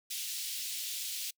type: high-pass noise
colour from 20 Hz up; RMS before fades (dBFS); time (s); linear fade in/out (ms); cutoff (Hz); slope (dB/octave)
pink; -38; 0.1-1.31; 10; 3000; 24
effects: noise-tail reverb RT60 0.1 s tail -26 dB re dry